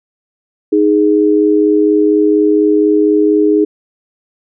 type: tone pair together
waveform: sine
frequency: 311.1 / 415.3 Hz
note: D#4 / G#4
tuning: 0 / 0 cents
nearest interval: perfect fourth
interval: 500 cents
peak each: -10 dBFS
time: 0.72-3.65 s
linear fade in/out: 10 ms
effects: none